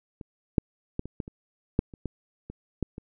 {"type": "clicks", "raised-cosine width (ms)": 3, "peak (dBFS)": [-27, -7, -15, -24, -18, -27, -8, -30, -18, -25, -14, -25], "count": 12, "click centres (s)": [0.212, 0.582, 0.994, 1.056, 1.202, 1.279, 1.791, 1.938, 2.057, 2.5, 2.827, 2.981], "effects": []}